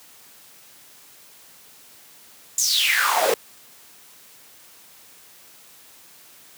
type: noise with high-pass filter sweep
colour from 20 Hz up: pink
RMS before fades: -20 dBFS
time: 2.58-3.34 s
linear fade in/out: 2 ms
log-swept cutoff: 7300 to 430 Hz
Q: 7.8
effects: white hiss -49 dBFS RMS until 6.57 s + high-pass 100 Hz 12 dB/octave